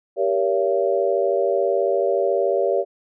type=chord; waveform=sine; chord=G diminished seventh; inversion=none; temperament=just; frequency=392 / 470.4 / 564.5 / 677.4 Hz; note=G4 / Bb4 / Db5 / Fb5; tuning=0 / +16 / +31 / +47 cents; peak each=-22 / -24 / -21 / -25 dBFS; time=0.16-2.85 s; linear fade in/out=50 ms; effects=none